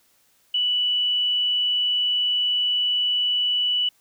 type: tone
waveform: sine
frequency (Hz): 2960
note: F#7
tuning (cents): 0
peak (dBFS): -19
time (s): 0.54-3.89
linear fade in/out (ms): 5
effects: white hiss -62 dBFS RMS until 4 s